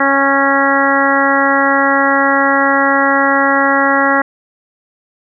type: harmonic tone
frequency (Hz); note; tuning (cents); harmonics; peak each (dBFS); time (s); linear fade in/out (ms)
275.8; C#4; -9; 1 / 2 / 3 / 4 / 5 / 6 / 7; -17 / -17 / -17 / -17 / -17 / -17 / -17; 0-4.22; 5
effects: none